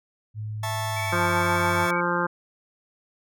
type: tone with pitch glide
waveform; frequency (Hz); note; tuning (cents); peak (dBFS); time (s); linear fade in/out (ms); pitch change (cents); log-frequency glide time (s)
sine; 107.2 to 96.61; A2 to G2; -45 to -25; -29; 0.34-1.88; 50; -180; 0.9-1.28
type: chord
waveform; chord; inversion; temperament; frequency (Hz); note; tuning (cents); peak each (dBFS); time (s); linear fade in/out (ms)
sawtooth; A major; second; just; 660 / 880 / 1100; E5 / A5 / C#6; +2 / 0 / -14; -30 / -26 / -32; 0.63-1.91; 5
type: tone with vibrato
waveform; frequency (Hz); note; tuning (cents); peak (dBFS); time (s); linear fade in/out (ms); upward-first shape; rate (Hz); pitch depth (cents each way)
sine; 2251; C#7; +26; -31; 0.96-2.01; 10; square; 15; 17
type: harmonic tone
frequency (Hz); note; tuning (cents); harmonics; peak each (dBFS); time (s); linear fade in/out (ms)
174.61; F3; 0; 1 / 2 / 3 / 5 / 6 / 7 / 8 / 9; -30 / -30 / -30 / -30 / -30 / -30 / -30 / -30; 1.12-2.27; 10
effects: none